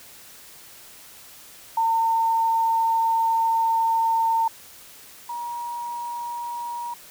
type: tone pair in turn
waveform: sine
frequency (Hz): 907 / 951.2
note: A#5 / A#5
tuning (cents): -48 / +35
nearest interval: minor second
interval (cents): 83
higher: second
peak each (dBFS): -18 / -28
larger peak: first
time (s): 1.77-4.48 / 5.29-6.94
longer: first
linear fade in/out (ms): 5
effects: white hiss -46 dBFS RMS until 7.1 s